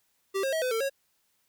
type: tone with pitch steps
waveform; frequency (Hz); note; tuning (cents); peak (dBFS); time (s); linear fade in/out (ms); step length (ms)
square; 389.2 / 537 / 641 / 507 / 449.4 / 548; G4 / C5 / E5 / B4 / A4 / C#5; -12 / +45 / -49 / +45 / +37 / -20; -27; 0.34-0.898; 20; 93
effects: white hiss -72 dBFS RMS until 1.48 s